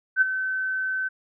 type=tone with ADSR envelope; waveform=sine; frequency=1529 Hz; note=G6; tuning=44 cents flat; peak=-13 dBFS; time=0.16-1.09 s; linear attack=54 ms; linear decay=19 ms; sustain=-11 dB; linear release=18 ms; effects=none